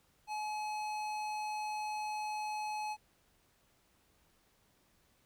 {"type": "tone with tanh clipping", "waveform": "sine", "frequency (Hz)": 850, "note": "G#5", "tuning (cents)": 40, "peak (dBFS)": -38, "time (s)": [0.27, 2.97], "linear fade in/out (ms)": 50, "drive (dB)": 18, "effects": ["pink hiss -71 dBFS RMS until 5.25 s"]}